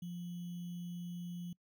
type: tone with sample-and-hold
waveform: sine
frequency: 174.61 Hz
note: F3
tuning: in tune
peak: -40 dBFS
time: 0.02-1.53 s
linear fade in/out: 5 ms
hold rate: 3150 Hz
effects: noise-tail reverb RT60 0.1 s tail -25 dB re dry